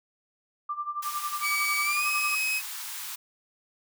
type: tone with tremolo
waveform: sine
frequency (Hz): 1184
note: D6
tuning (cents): +14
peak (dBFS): -27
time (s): 0.69-2.35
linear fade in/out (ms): 5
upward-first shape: sine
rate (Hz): 11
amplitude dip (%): 80
type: high-pass noise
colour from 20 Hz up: white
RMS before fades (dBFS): -37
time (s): 1.02-3.16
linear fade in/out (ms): 10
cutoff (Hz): 830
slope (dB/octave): 96
type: tone with pitch glide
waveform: 40% pulse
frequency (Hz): 2278 to 2542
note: C#7 to D#7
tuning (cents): +47 to +36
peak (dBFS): -25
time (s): 1.41-2.62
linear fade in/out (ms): 50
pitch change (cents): +189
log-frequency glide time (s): 1.82-2.07
effects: none